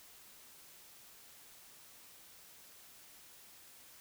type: silence
effects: white hiss -58 dBFS RMS until 4 s